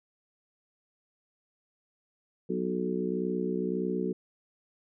harmonic tone with a mistuned harmonic, 61.74 Hz, B1, in tune, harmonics 3 / 4 / 5 / 6 / 7, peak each -33 / -35 / -37 / -33 / -35 dBFS, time 2.49-4.13 s, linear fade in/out 10 ms, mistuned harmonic 7, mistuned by +26 cents, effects none

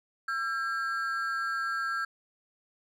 triangle ring-modulated tone, 1480 Hz, F#6, in tune, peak -24 dBFS, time 0.28-2.05 s, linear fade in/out 5 ms, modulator 132 Hz, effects none

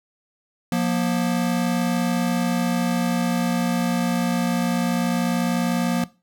square tone pair together, 177.4 / 237.6 Hz, F3 / A#3, +27 / +33 cents, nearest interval perfect fourth, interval 506 cents, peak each -23 dBFS, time 0.72-6.04 s, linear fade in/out 2 ms, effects noise-tail reverb RT60 0.3 s tail -19 dB re dry

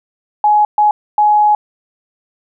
sine tone bursts at uneven times, 840 Hz, G#5, 19 cents sharp, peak -7 dBFS, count 3, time 0.44-0.65 / 0.78-0.91 / 1.18-1.55 s, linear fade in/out 2 ms, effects none

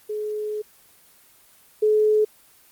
sine tone pair in turn, 424.3 / 427.7 Hz, G#4 / A4, +37 / -49 cents, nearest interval unison, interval 14 cents, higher second, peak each -25 / -15 dBFS, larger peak second, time 0.09-0.62 / 1.82-2.25 s, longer first, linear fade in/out 10 ms, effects white hiss -54 dBFS RMS until 2.71 s + Opus 24 kbps

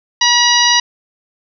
harmonic tone, 963 Hz, B5, 44 cents flat, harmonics 1 / 2 / 3 / 4 / 5 / 6, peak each -16 / -16 / -16 / -16 / -16 / -16 dBFS, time 0.21-0.8 s, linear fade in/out 5 ms, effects none

